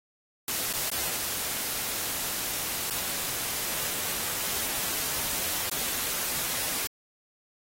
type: noise with dropouts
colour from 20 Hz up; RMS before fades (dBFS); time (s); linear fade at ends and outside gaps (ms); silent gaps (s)
white; -30; 0.48-6.87; 1; 0.728-0.736 / 0.901-0.916 / 2.9-2.907 / 5.697-5.714
effects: AAC 48 kbps